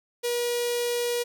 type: tone with notch filter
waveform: sawtooth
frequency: 480.7 Hz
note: B4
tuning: 47 cents flat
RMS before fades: -27 dBFS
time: 0.23-1.24 s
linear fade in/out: 20 ms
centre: 1200 Hz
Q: 0.62
effects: none